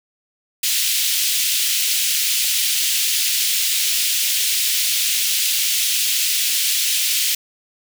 pink high-pass noise, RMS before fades -19 dBFS, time 0.63-7.35 s, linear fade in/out 5 ms, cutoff 2700 Hz, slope 24 dB/octave, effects none

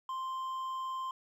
triangle tone with hard clipping, 1046.5 Hz, C6, in tune, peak -36 dBFS, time 0.09-1.11 s, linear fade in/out 2 ms, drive 7 dB, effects none

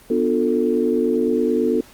sine chord, B half-diminished seventh, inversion none, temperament just, 246.9 / 296.3 / 355.6 / 444.5 Hz, B3 / D4 / F4 / A4, 0 / +15 / +31 / +18 cents, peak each -21 / -24 / -22 / -20 dBFS, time 0.1-1.81 s, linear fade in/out 5 ms, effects pink hiss -47 dBFS RMS until 1.93 s + Opus 24 kbps

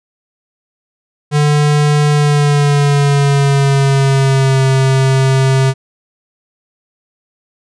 square tone with pitch glide, 147.9 to 133.29 Hz, D3 to C3, +13 to +32 cents, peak -9 dBFS, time 1.31-5.74 s, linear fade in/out 50 ms, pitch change -181 cents, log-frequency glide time 2.1-4.62 s, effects resampled to 22050 Hz

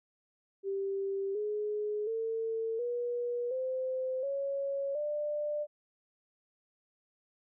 sine tone with pitch steps, 392 / 420.1 / 450.3 / 482.6 / 517.2 / 554.4 / 594.2 Hz, G4 / G#4 / A4 / B4 / C5 / C#5 / D5, 0 / +20 / +40 / -40 / -20 / 0 / +20 cents, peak -31 dBFS, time 0.63-5.67 s, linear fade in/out 50 ms, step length 720 ms, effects none

